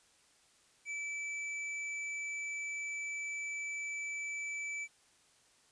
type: tone with tanh clipping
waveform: sine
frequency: 2311 Hz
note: D7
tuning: 28 cents flat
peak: -39 dBFS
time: 0.85-4.88 s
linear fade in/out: 50 ms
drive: 15 dB
effects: white hiss -67 dBFS RMS until 5.71 s + resampled to 22050 Hz